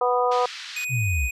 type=harmonic tone; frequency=246.9 Hz; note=B3; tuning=in tune; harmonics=2 / 3 / 4 / 5; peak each=-22 / -24 / -25 / -26 dBFS; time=0.01-0.46 s; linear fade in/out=5 ms
type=band-pass noise; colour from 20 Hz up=white; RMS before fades=-37 dBFS; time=0.31-0.85 s; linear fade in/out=10 ms; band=1400 to 4900 Hz; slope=24 dB/octave
type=tone; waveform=square; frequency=2489 Hz; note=D#7; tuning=in tune; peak=-27 dBFS; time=0.76-1.31 s; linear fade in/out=5 ms
type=linear sweep; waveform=sine; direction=down; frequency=134.8 to 54.7 Hz; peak=-21 dBFS; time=0.89-1.3 s; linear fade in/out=50 ms
effects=low-pass 12000 Hz 12 dB/octave